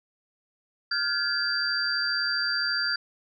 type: tone cluster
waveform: sine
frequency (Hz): 1409 / 1561 / 1696 / 4698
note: F6 / G6 / G#6 / D8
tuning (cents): +15 / -8 / +36 / 0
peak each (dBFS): -29 / -34 / -33 / -27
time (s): 0.91-2.96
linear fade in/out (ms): 5
effects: none